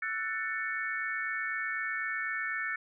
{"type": "chord", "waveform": "sine", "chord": "F# minor seventh", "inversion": "third", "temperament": "just", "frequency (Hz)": [1332, 1480, 1776, 2220], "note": ["E6", "F#6", "A6", "C#7"], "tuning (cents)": [18, 0, 16, 2], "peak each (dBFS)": [-40, -38, -34, -38], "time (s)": [0.02, 2.76], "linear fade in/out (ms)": 5, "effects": []}